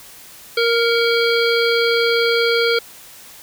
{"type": "harmonic tone with a mistuned harmonic", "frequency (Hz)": 466.2, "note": "A#4", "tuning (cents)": 0, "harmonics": [1, 3, 5, 7, 9, 10], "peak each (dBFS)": [-16, -21, -23, -24, -26, -26], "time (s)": [0.57, 2.79], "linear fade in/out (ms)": 5, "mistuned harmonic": 5, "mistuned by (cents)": -48, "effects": ["white hiss -41 dBFS RMS until 3.42 s"]}